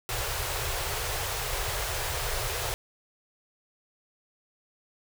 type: band-stop noise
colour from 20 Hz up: pink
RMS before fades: -31 dBFS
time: 0.09-2.74 s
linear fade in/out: 0 ms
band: 130 to 390 Hz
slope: 48 dB/octave
effects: none